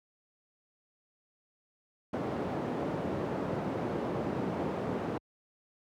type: band-pass noise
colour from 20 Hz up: white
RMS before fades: -34 dBFS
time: 2.13-5.18 s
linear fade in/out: 5 ms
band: 110 to 510 Hz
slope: 12 dB/octave
type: clicks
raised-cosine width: 3 ms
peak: -27 dBFS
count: 3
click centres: 2.474 / 3.14 / 3.323 s
effects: high-pass 60 Hz 12 dB/octave